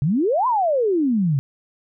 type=exponential two-way sweep; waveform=sine; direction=up then down; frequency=129.9 to 1046.5 to 129.9 Hz; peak=-16 dBFS; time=0.02-1.39 s; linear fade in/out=0 ms; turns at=0.47 s; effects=none